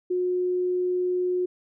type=tone; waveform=sine; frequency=361.9 Hz; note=F#4; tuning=38 cents flat; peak=-22 dBFS; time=0.1-1.46 s; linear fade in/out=10 ms; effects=none